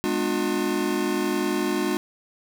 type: chord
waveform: square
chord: G# diminished seventh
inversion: none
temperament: just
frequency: 207.7 / 249.2 / 299 / 358.8 Hz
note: G#3 / B3 / D4 / F4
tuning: 0 / +16 / +31 / +47 cents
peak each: -30 / -32 / -28 / -27 dBFS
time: 0.04-1.97 s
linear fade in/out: 0 ms
effects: none